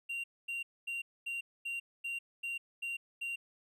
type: tone bursts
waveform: triangle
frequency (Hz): 2764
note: F7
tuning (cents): -19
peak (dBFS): -34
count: 9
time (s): 0.09-3.36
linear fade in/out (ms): 10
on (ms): 150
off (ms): 240
effects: none